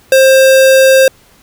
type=tone; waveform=square; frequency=530 Hz; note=C5; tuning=22 cents sharp; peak=-4 dBFS; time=0.12-1.08 s; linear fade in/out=2 ms; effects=pink hiss -46 dBFS RMS until 1.42 s